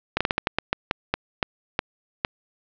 slowing click train, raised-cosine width 0.3 ms, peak -4 dBFS, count 13, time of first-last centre 0.17-2.249 s, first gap 36 ms, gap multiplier 1.26, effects low-pass 4000 Hz 12 dB/octave

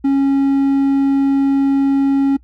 triangle tone, 274.9 Hz, C#4, 14 cents flat, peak -9 dBFS, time 0.04-2.37 s, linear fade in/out 10 ms, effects noise-tail reverb RT60 0.1 s tail -23 dB re dry + added 60 Hz sine -44 dBFS peak until 2.43 s

